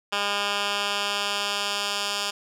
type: tone with band-pass filter sweep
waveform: 10% pulse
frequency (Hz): 202.9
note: G#3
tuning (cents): -40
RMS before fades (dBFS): -27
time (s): 0.12-2.31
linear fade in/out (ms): 10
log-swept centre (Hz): 2600 to 4400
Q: 0.99
effects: none